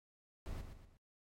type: noise with echo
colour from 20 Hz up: brown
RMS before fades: -43 dBFS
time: 0.46-0.61 s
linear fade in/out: 0 ms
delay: 120 ms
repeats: 3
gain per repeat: -7 dB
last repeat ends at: 0.97 s
effects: MP3 64 kbps